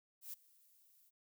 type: noise with ADSR envelope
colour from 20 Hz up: violet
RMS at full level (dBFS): -45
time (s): 0.21-1.11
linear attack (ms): 120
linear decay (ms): 14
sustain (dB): -24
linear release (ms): 30
effects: none